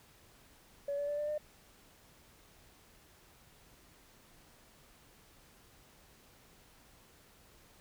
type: tone with pitch steps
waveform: sine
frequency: 567 / 575.6 / 584.3 / 593.1 / 602.1 Hz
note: C#5 / D5 / D5 / D5 / D5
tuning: +39 / -35 / -9 / +17 / +43 cents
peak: -32 dBFS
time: 0.88-1.38 s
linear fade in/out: 5 ms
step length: 100 ms
effects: tanh soft clip ceiling -29 dBFS + pink hiss -62 dBFS RMS until 7.8 s